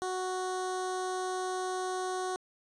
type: tone with notch filter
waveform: 15% pulse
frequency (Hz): 370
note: F#4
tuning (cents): 0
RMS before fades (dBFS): -34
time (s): 0.02-2.36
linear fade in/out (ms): 0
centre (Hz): 2400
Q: 0.73
effects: resampled to 22050 Hz